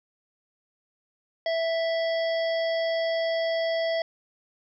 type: harmonic tone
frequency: 659.3 Hz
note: E5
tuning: in tune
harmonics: 1 / 3 / 5 / 7 / 8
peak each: -24 / -34 / -38 / -41 / -42 dBFS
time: 1.46-4.02 s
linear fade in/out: 2 ms
effects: 11-bit